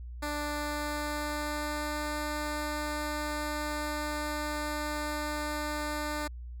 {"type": "tone with pitch glide", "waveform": "10% pulse", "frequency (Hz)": [295.4, 299.2], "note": ["D4", "D4"], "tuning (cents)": [10, 32], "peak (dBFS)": -24, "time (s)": [0.22, 6.28], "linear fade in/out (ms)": 10, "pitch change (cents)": 22, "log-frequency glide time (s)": [0.53, 2.06], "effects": ["added 60 Hz sine -39 dBFS peak until 6.6 s"]}